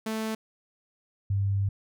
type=tone pair in turn; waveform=sawtooth / sine; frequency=220 / 98.99 Hz; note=A3 / G2; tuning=0 / +17 cents; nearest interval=octave + major second; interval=1383 cents; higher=first; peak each=-25 / -23 dBFS; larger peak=second; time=0.06-0.35 / 1.3-1.69 s; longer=second; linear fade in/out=5 ms; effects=none